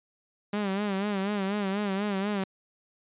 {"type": "tone with vibrato", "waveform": "sawtooth", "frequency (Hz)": 200, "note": "G3", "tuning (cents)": 35, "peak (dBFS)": -23, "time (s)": [0.53, 2.44], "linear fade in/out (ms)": 5, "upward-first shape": "sine", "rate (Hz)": 4.1, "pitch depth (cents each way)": 85, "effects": ["resampled to 8000 Hz"]}